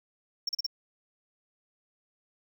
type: tone bursts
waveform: triangle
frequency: 5490 Hz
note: F8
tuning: 31 cents flat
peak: -26 dBFS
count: 4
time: 0.47-0.665 s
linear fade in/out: 5 ms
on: 21 ms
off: 37 ms
effects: none